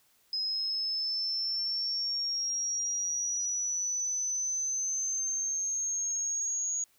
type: linear sweep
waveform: sine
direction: up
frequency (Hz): 5080 to 6700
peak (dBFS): -29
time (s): 0.33-6.84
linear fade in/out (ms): 2
effects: white hiss -67 dBFS RMS until 6.98 s